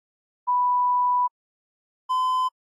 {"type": "tone pair in turn", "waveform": ["sine", "triangle"], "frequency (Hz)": [987.8, 1020.3], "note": ["B5", "C6"], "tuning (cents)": [0, -44], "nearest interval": "minor second", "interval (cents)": 56, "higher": "second", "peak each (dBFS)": -18, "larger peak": "neither", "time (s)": [[0.47, 1.28], [2.09, 2.49]], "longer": "first", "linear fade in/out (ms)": 20, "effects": ["AAC 48 kbps"]}